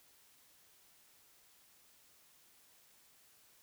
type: silence
effects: white hiss -66 dBFS RMS until 3.62 s